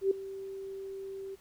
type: tone with ADSR envelope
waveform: sine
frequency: 388.4 Hz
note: G4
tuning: 16 cents flat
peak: -21 dBFS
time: 0.01-1.36 s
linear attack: 100 ms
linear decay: 5 ms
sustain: -17 dB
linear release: 21 ms
effects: pink hiss -62 dBFS RMS until 1.4 s